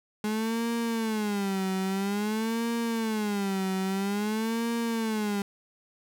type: tone with vibrato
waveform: 35% pulse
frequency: 210 Hz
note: G#3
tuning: 19 cents sharp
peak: -25 dBFS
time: 0.24-5.42 s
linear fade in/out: 2 ms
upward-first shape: sine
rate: 0.5 Hz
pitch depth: 180 cents each way
effects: none